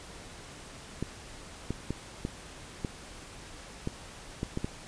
clicks, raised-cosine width 3 ms, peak -18 dBFS, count 9, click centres 1.026 / 1.706 / 1.906 / 2.251 / 2.848 / 3.874 / 4.431 / 4.574 / 4.645 s, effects pink hiss -47 dBFS RMS until 4.87 s + resampled to 22050 Hz

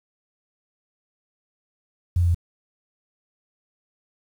sine tone with pitch steps, 87.8 / 86.74 / 85.7 Hz, F2 / F2 / F2, +10 / -11 / -32 cents, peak -16 dBFS, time 2.16-2.346 s, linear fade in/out 5 ms, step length 62 ms, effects 8-bit

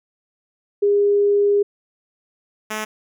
sine / 5% pulse tone pair in turn, 406.9 / 215.5 Hz, G#4 / A3, -35 / -36 cents, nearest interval major seventh, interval 1101 cents, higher first, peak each -13 dBFS, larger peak neither, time 0.82-1.63 / 2.7-2.85 s, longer first, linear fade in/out 10 ms, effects none

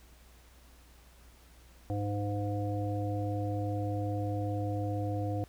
harmonic tone, 102.5 Hz, G#2, 22 cents flat, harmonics 1 / 3 / 5 / 7, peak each -32 / -37 / -39 / -40 dBFS, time 1.9-5.44 s, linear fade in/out 0 ms, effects added 60 Hz sine -56 dBFS peak until 5.48 s + pink hiss -61 dBFS RMS until 5.48 s

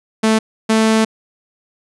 sawtooth tone pair in turn, 220 / 220.8 Hz, A3 / A3, 0 / +6 cents, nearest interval unison, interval 6 cents, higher second, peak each -7 dBFS, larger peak neither, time 0.23-0.39 / 0.69-1.05 s, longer second, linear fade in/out 10 ms, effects resampled to 24000 Hz

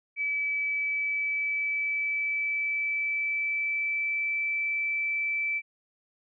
sine tone with pitch glide, 2297 to 2321 Hz, D7 to D7, -39 to -21 cents, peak -26 dBFS, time 0.16-5.62 s, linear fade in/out 50 ms, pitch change +18 cents, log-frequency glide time 0.66-4.34 s, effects none

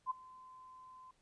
sine tone with ADSR envelope, 1029 Hz, C6, 29 cents flat, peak -31 dBFS, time 0.06-1.11 s, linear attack 45 ms, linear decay 13 ms, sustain -22 dB, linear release 3 ms, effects pink hiss -75 dBFS RMS until 1.21 s + resampled to 22050 Hz

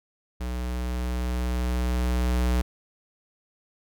square tone with level ramp, 61.5 Hz, B1, 7 cents flat, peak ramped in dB -29 to -21 dBFS, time 0.4-2.62 s, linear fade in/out 10 ms, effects none

